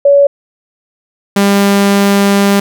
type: tone pair in turn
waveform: sine / sawtooth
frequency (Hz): 565 / 199.76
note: C#5 / G3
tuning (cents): +33 / +33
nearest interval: octave + tritone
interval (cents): 1800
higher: first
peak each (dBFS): -3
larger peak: neither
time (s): 0.05-0.27 / 1.36-2.6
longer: second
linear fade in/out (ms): 5
effects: none